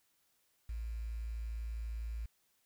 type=tone with quantisation; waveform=sine; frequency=56.1 Hz; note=A1; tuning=34 cents sharp; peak=-37 dBFS; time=0.69-2.26 s; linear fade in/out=5 ms; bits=10; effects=white hiss -75 dBFS RMS until 2.65 s